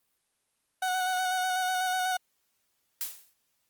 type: tone with vibrato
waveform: 30% pulse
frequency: 740 Hz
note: F#5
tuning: in tune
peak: -24 dBFS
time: 0.82-2.17 s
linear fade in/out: 5 ms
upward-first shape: square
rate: 8.1 Hz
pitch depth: 17 cents each way
type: noise with exponential decay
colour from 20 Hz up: blue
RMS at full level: -30 dBFS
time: 3.01-3.33 s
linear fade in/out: 0 ms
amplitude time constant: 69 ms
effects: white hiss -75 dBFS RMS until 3.69 s + Opus 32 kbps